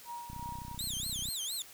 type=tone with tremolo; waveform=sine; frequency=949 Hz; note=A#5; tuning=31 cents sharp; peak=-38 dBFS; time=0.05-0.78 s; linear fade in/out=50 ms; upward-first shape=triangle; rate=2.9 Hz; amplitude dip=70%
type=click train; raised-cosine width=5 ms; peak=-33 dBFS; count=32; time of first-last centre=0.3-1.287 s; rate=31.4 Hz
type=tone with vibrato; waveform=20% pulse; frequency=3633 Hz; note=A#7; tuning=45 cents flat; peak=-29 dBFS; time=0.79-1.62 s; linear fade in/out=0 ms; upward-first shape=sine; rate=4.3 Hz; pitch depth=270 cents each way
effects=white hiss -53 dBFS RMS until 1.73 s